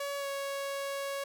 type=tone with pitch glide; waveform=sawtooth; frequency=564 to 555.3 Hz; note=C#5 to C#5; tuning=+30 to +3 cents; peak=-30 dBFS; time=0-1.24 s; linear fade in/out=5 ms; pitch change=-27 cents; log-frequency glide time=0.17-0.27 s; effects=none